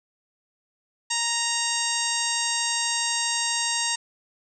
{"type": "harmonic tone", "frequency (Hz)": 932.3, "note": "A#5", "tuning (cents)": 0, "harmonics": [1, 2, 3, 4, 5, 6, 7, 8, 9], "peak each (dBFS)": [-32, -32, -32, -32, -32, -32, -32, -32, -32], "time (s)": [1.1, 3.96], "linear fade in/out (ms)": 10, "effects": []}